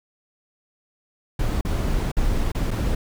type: noise with dropouts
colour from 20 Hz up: brown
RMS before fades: -22 dBFS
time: 1.39-2.95 s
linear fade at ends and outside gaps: 5 ms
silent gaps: 1.611-1.649 / 2.117-2.167 / 2.519-2.548 / 2.708-2.712 s
effects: none